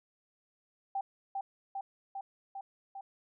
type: tone with echo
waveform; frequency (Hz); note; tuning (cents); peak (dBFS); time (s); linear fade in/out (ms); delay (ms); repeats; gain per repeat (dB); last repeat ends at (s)
sine; 784; G5; 0; -31; 0.95-1.01; 5; 400; 5; -2; 3.01
effects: none